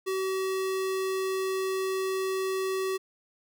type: tone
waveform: square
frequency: 380.3 Hz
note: F#4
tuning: 48 cents sharp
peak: -28 dBFS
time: 0.06-2.98 s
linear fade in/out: 20 ms
effects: none